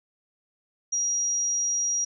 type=tone; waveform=sine; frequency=5730 Hz; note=F8; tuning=44 cents sharp; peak=-23 dBFS; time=0.92-2.05 s; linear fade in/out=10 ms; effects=none